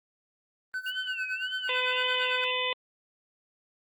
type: tone with tremolo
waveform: triangle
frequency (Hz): 1514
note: F#6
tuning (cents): +39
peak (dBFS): -27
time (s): 0.74-2.44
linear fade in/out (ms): 0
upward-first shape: sine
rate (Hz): 8.9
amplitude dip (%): 85
type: noise with exponential growth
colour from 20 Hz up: violet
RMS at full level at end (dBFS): -42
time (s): 0.76-0.9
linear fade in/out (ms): 0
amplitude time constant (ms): 30
type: tone with vibrato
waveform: sine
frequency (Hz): 2794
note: F7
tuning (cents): 0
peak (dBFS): -34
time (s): 0.86-2.51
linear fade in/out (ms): 5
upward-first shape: sine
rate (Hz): 1.8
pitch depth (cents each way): 170
type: harmonic tone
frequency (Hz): 504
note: B4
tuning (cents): +35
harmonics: 1 / 2 / 4 / 5 / 6 / 7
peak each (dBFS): -34 / -34 / -34 / -34 / -34 / -34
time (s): 1.69-2.73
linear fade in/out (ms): 2
effects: Opus 24 kbps